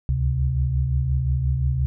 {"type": "tone cluster", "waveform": "sine", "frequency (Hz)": [65.7, 71.4, 129.9], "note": ["C2", "D2", "C3"], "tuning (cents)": [8, -48, -12], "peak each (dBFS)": [-28, -22, -22], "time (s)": [0.09, 1.86], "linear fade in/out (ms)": 0, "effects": []}